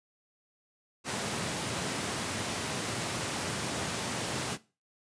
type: high-pass noise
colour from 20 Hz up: pink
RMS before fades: -34 dBFS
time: 1.04-4.58 s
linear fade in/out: 50 ms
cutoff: 100 Hz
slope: 24 dB/octave
effects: noise-tail reverb RT60 0.3 s tail -18 dB re dry + resampled to 22050 Hz